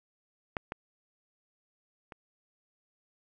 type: clicks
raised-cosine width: 0.5 ms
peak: -16 / -20 / -29 dBFS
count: 3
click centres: 0.568 / 0.721 / 2.122 s
effects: none